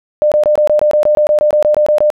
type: tone bursts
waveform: sine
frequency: 601 Hz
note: D5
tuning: 40 cents sharp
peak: -7 dBFS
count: 16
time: 0.22-2.102 s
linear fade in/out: 0 ms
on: 97 ms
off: 22 ms
effects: none